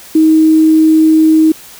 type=tone with quantisation; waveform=sine; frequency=316 Hz; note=D#4; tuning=27 cents sharp; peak=-4 dBFS; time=0.15-1.52 s; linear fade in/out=5 ms; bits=5; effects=white hiss -35 dBFS RMS until 1.79 s